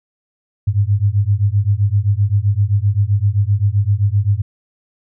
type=beating tone pair; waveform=sine; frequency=98 / 105.7 Hz; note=G2 / G#2; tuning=0 / +31 cents; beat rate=7.7 Hz; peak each=-15 dBFS; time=0.67-4.42 s; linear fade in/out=10 ms; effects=none